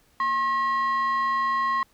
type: tone pair together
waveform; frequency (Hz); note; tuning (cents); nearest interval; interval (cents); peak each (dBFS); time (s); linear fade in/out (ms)
sine; 1075.5 / 1918; C6 / A#6; +47 / +49; minor seventh; 1002; -20 / -27; 0.2-1.83; 2
effects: tanh soft clip ceiling -19 dBFS + pink hiss -62 dBFS RMS until 1.93 s